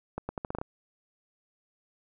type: accelerating click train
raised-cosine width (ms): 1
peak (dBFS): -19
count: 8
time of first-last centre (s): 0.18-0.615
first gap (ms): 110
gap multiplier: 0.8
effects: none